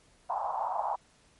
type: band-pass noise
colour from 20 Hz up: white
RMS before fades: -32 dBFS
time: 0.29-0.96 s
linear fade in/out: 10 ms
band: 690 to 1000 Hz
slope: 48 dB/octave
effects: pink hiss -63 dBFS RMS until 1.39 s + MP3 48 kbps